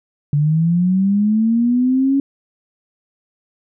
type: linear sweep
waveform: sine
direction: up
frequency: 142.8 to 278.1 Hz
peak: -12 dBFS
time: 0.33-2.2 s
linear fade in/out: 2 ms
effects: none